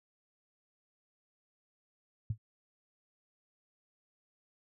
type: tone with exponential decay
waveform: sine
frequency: 109.3 Hz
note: A2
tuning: 11 cents flat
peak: -27 dBFS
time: 2.3-2.38 s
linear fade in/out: 5 ms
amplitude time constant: 16 ms
effects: none